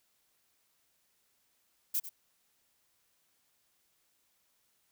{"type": "noise with echo", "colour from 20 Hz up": "violet", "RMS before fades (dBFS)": -31, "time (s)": [1.94, 2], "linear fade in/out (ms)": 10, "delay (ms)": 95, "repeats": 1, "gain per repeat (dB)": -13, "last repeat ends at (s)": 2.095, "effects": ["white hiss -74 dBFS RMS until 4.91 s"]}